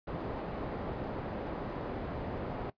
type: low-pass noise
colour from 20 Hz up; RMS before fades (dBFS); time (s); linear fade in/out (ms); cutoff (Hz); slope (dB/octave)
white; -38; 0.07-2.7; 5; 590; 12
effects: noise-tail reverb RT60 0.1 s tail -17 dB re dry + resampled to 11025 Hz